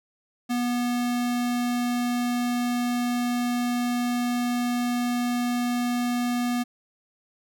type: tone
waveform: square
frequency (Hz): 243.3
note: B3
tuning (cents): -26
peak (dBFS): -24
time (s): 0.49-6.64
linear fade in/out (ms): 20
effects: none